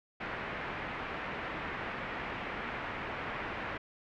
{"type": "low-pass noise", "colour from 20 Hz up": "white", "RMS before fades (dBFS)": -39, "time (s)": [0.2, 3.78], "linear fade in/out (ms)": 10, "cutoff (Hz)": 2200, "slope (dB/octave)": 24, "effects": []}